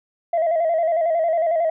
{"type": "tone with vibrato", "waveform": "sine", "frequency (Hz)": 660, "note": "E5", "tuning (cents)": 2, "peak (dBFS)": -15, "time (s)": [0.33, 1.7], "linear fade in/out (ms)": 5, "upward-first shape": "square", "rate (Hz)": 11, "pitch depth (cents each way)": 61, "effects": ["tanh soft clip ceiling -14 dBFS"]}